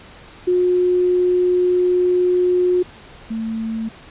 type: tone pair in turn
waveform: sine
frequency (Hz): 360 / 223.7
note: F#4 / A3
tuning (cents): -47 / +29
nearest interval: minor sixth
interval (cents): 824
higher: first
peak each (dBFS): -13 / -21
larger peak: first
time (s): 0.47-2.83 / 3.3-3.89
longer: first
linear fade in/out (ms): 10
effects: pink hiss -42 dBFS RMS until 4.1 s + resampled to 8000 Hz